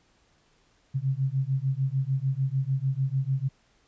sine beating tone pair, 131 / 137.7 Hz, C3 / C#3, +2 / -11 cents, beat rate 6.7 Hz, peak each -27 dBFS, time 0.94-3.49 s, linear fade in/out 20 ms, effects pink hiss -65 dBFS RMS until 3.87 s + resampled to 16000 Hz

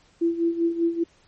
sine tone with tremolo, 336.1 Hz, E4, 34 cents sharp, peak -17 dBFS, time 0.21-1.04 s, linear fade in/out 10 ms, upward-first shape sine, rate 5.1 Hz, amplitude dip 75%, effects pink hiss -59 dBFS RMS until 1.27 s + MP3 32 kbps

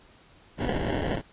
white noise with sample-and-hold, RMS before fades -28 dBFS, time 0.57-1.22 s, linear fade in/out 50 ms, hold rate 1225 Hz, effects pink hiss -56 dBFS RMS until 1.32 s + resampled to 8000 Hz

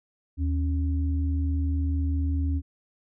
sine tone pair together, 77.78 / 275.9 Hz, D#2 / C#4, 0 / -8 cents, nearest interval octave + minor seventh, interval 2192 cents, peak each -23 / -32 dBFS, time 0.37-2.62 s, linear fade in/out 50 ms, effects none

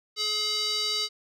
square tone with band-pass filter, 424.3 Hz, G#4, 37 cents sharp, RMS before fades -28 dBFS, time 0.16-1.09 s, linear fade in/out 50 ms, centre 4400 Hz, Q 4.7, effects none

